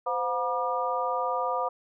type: harmonic tone with a mistuned harmonic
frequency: 240 Hz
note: B3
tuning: 49 cents flat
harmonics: 2 / 3 / 4 / 5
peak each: -31 / -31 / -31 / -31 dBFS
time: 0.06-1.69 s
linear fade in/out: 10 ms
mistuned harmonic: 2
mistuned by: +120 cents
effects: none